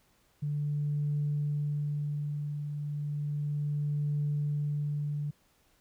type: tone with tremolo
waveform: sine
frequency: 146.83 Hz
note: D3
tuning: in tune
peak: -26 dBFS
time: 0.42-5.31 s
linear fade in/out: 10 ms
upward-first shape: triangle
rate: 0.33 Hz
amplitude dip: 55%
effects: tanh soft clip ceiling -23 dBFS + pink hiss -68 dBFS RMS until 5.8 s